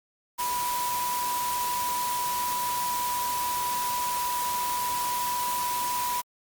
sine tone in noise, 981 Hz, B5, 12 cents flat, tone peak -27 dBFS, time 0.38-6.22 s, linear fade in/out 20 ms, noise white, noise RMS -33 dBFS, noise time 0.38-6.22 s, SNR +3 dB, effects Opus 48 kbps

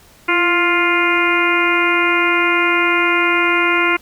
harmonic tone with a mistuned harmonic, 350.3 Hz, F4, 5 cents sharp, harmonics 1 / 2 / 3 / 4 / 5 / 6 / 7 / 8, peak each -19 / -27 / -20 / -19 / -28 / -18 / -20 / -27 dBFS, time 0.28-3.97 s, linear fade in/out 10 ms, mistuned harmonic 1, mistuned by -44 cents, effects pink hiss -47 dBFS RMS until 4.01 s

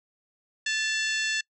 harmonic tone with a mistuned harmonic, 873 Hz, A5, 14 cents flat, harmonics 2 / 3 / 4 / 5 / 6 / 7 / 8 / 9, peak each -28 / -32 / -34 / -36 / -38 / -39 / -40 / -41 dBFS, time 0.66-1.41 s, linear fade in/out 5 ms, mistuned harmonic 3, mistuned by +52 cents, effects noise-tail reverb RT60 0.1 s tail -26 dB re dry

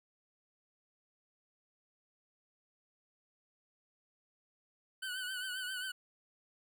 25% pulse tone with vibrato, 1502 Hz, F#6, 26 cents sharp, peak -34 dBFS, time 5.02-5.92 s, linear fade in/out 10 ms, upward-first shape triangle, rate 7.5 Hz, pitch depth 68 cents each way, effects none

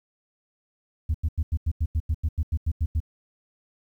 sine tone bursts, 78.5 Hz, D#2, 16 cents sharp, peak -18 dBFS, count 14, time 1.09-3.003 s, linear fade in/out 10 ms, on 54 ms, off 89 ms, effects tanh soft clip ceiling -19 dBFS + 10-bit

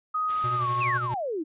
sine tone with pitch glide, 1252 to 1096.2 Hz, D#6 to C#6, +10 to -20 cents, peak -24 dBFS, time 0.14-0.98 s, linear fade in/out 10 ms, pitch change -230 cents, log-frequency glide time 0.56-0.68 s
white noise, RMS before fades -40 dBFS, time 0.28-0.86 s, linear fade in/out 20 ms
square tone with tremolo, 121.7 Hz, B2, 25 cents flat, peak -29 dBFS, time 0.44-1.14 s, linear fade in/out 0 ms, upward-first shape triangle, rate 12 Hz, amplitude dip 60%
sine exponential sweep, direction down, 2794 to 293.7 Hz, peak -27 dBFS, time 0.8-1.44 s, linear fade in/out 20 ms
effects resampled to 8000 Hz

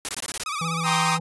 white noise bursts, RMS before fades -28 dBFS, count 7, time 0.05-0.435 s, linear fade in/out 0 ms, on 37 ms, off 21 ms
sawtooth tone with vibrato, 1209 Hz, D6, 50 cents sharp, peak -23 dBFS, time 0.46-1.17 s, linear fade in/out 2 ms, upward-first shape sine, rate 16 Hz, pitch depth 110 cents each way
harmonic tone, 165.1 Hz, E3, 3 cents sharp, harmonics 1 / 3 / 5, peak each -27 / -39 / -39 dBFS, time 0.61-1.2 s, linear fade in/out 5 ms
sawtooth chord, C minor seventh, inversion second, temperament equal, 784 / 932.3 / 1046.5 / 1244.5 Hz, G5 / Bb5 / C6 / Eb6, 0 / 0 / 0 / 0 cents, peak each -23 dBFS, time 0.83-1.19 s, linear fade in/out 50 ms
effects resampled to 24000 Hz

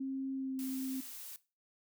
sine tone with pitch glide, 267.7 to 263.1 Hz, C4 to C4, +40 to +10 cents, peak -35 dBFS, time 0-1.01 s, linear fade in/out 10 ms, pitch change -30 cents, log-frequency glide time 0.34-0.57 s
blue noise, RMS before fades -47 dBFS, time 0.59-1.36 s, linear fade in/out 0 ms
effects noise-tail reverb RT60 0.3 s tail -18 dB re dry

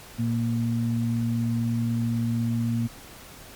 sine tone pair together, 116.54 / 232.6 Hz, A#2 / A#3, 0 / -4 cents, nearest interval octave, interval 1196 cents, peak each -25 dBFS, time 0.18-2.88 s, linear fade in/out 20 ms, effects pink hiss -45 dBFS RMS until 3.55 s + MP3 96 kbps

